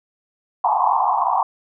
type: band-pass noise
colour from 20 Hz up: pink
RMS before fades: -18 dBFS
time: 0.64-1.43 s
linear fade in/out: 2 ms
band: 720 to 1100 Hz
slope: 96 dB/octave
effects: none